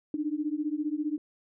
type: beating tone pair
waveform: sine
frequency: 293.7 / 308.7 Hz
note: D4 / D#4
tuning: 0 / -14 cents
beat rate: 15 Hz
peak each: -31 / -31 dBFS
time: 0.14-1.18 s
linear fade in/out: 2 ms
effects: none